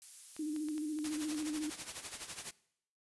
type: noise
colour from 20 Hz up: violet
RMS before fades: -47 dBFS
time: 0.02-1.38 s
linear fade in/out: 0 ms
type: clicks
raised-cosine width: 0.2 ms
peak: -33 dBFS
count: 7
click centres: 0.365 / 0.563 / 0.686 / 0.78 / 0.988 / 1.346 / 1.426 s
type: tone with vibrato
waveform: sine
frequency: 304.7 Hz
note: D#4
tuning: 36 cents flat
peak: -35 dBFS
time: 0.39-1.7 s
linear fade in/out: 5 ms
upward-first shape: square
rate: 14 Hz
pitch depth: 40 cents each way
type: noise with tremolo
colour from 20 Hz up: white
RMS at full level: -41 dBFS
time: 1.04-2.51 s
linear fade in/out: 2 ms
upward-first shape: sine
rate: 12 Hz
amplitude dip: 70%
effects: noise-tail reverb RT60 0.7 s tail -21 dB re dry + resampled to 24000 Hz